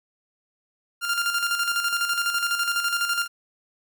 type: tone with tremolo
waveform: sawtooth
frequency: 1396.9 Hz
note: F6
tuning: in tune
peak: -17 dBFS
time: 1.01-3.28 s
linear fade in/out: 50 ms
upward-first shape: square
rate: 12 Hz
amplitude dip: 50%
effects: none